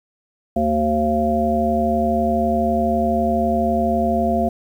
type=harmonic tone; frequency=76 Hz; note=D#2; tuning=40 cents flat; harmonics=1 / 3 / 5 / 7 / 9; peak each=-27 / -20 / -26 / -26 / -19 dBFS; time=0.56-4.49 s; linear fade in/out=5 ms; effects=8-bit